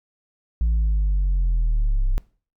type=linear sweep; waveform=sine; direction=down; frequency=57.4 to 30.87 Hz; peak=-14 dBFS; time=0.61-2.18 s; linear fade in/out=0 ms; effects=noise-tail reverb RT60 0.4 s tail -24 dB re dry + tanh soft clip ceiling -16 dBFS